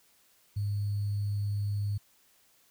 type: tone with sample-and-hold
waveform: sine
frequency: 102.1 Hz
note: G#2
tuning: 29 cents flat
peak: -28 dBFS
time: 0.56-1.98 s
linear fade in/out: 10 ms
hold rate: 4410 Hz
effects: white hiss -65 dBFS RMS until 2.7 s